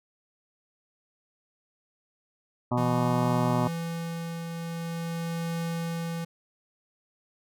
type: harmonic tone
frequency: 122.9 Hz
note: B2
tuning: 8 cents flat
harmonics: 1 / 2 / 3 / 5 / 6 / 7 / 8 / 9 / 10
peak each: -28 / -28 / -35 / -32 / -37 / -34 / -35 / -36 / -41 dBFS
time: 2.71-3.68 s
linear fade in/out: 10 ms
type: tone with tremolo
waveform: square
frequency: 167.1 Hz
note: E3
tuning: 24 cents sharp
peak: -29 dBFS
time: 2.77-6.25 s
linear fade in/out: 10 ms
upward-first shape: triangle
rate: 0.44 Hz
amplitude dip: 45%
effects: none